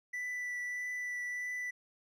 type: tone with vibrato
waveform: triangle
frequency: 1975.5 Hz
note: B6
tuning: in tune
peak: -34 dBFS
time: 0.13-1.71 s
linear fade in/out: 10 ms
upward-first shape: triangle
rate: 1.6 Hz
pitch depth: 12 cents each way
effects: none